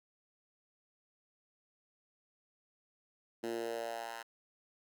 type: tone with high-pass filter sweep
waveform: 10% pulse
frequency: 115.6 Hz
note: A#2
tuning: 14 cents flat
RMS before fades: -40 dBFS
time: 3.43-4.23 s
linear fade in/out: 10 ms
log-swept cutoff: 290 to 1100 Hz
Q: 2.7
effects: none